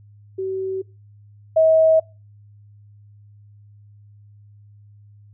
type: tone pair in turn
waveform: sine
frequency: 380.7 / 640.3 Hz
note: F#4 / D#5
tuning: +49 / +49 cents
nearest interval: major sixth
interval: 900 cents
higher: second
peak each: -22 / -11 dBFS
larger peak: second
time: 0.38-0.82 / 1.56-2 s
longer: neither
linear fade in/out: 10 ms
effects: noise-tail reverb RT60 0.3 s tail -23 dB re dry + added 103 Hz sine -45 dBFS peak until 5.33 s